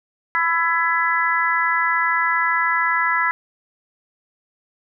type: harmonic tone with a mistuned harmonic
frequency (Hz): 332.8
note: E4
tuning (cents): +17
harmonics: 3 / 4 / 5 / 6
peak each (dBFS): -22 / -22 / -22 / -22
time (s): 0.35-3.31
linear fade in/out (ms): 0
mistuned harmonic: 5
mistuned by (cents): +18
effects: none